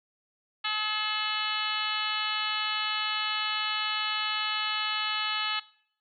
harmonic tone with a mistuned harmonic, 427.3 Hz, G#4, 49 cents sharp, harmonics 2 / 3 / 4 / 5 / 6 / 7 / 8 / 9 / 10, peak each -39 / -34 / -36 / -37 / -36 / -34 / -37 / -38 / -39 dBFS, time 0.64-5.6 s, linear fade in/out 10 ms, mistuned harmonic 6, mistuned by +35 cents, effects noise-tail reverb RT60 0.6 s tail -20 dB re dry

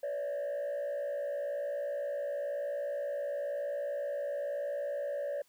sine tone with frequency modulation, 574 Hz, D5, 40 cents flat, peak -30 dBFS, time 0.03-5.42 s, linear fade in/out 5 ms, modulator 61 Hz, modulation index 0.69, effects tanh soft clip ceiling -32 dBFS + white hiss -69 dBFS RMS until 5.48 s

